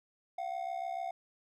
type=ring-modulated tone; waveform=triangle; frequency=723 Hz; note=F#5; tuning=40 cents flat; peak=-30 dBFS; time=0.38-1.11 s; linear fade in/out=5 ms; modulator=33.4 Hz; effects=none